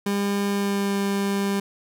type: tone with pitch glide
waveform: 30% pulse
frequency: 201 to 198.92 Hz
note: G3 to G3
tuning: +44 to +26 cents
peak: -19 dBFS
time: 0.06-1.6 s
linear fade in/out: 5 ms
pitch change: -18 cents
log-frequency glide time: 0.5-0.98 s
effects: none